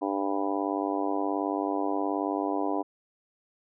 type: harmonic tone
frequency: 98.7 Hz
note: G2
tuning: 12 cents sharp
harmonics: 3 / 4 / 5 / 6 / 7 / 8 / 9 / 10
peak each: -30 / -34 / -37 / -38 / -34 / -35 / -40 / -36 dBFS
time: 0.01-2.83 s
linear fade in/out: 20 ms
effects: none